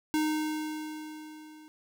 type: tone with level ramp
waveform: square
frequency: 308.2 Hz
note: D#4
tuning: 16 cents flat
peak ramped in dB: -25 to -50 dBFS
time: 0.14-1.68 s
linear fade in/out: 0 ms
effects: none